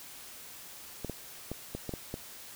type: clicks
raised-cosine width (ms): 2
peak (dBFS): -22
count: 7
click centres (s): 1.047 / 1.097 / 1.516 / 1.75 / 1.893 / 1.938 / 2.141
effects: white hiss -48 dBFS RMS until 2.55 s